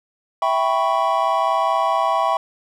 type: chord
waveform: triangle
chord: C# half-diminished seventh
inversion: first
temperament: equal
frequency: 659.3 / 784 / 987.8 / 1108.7 Hz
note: E5 / G5 / B5 / C#6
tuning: 0 / 0 / 0 / 0 cents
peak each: -20 dBFS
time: 0.42-2.37 s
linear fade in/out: 2 ms
effects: none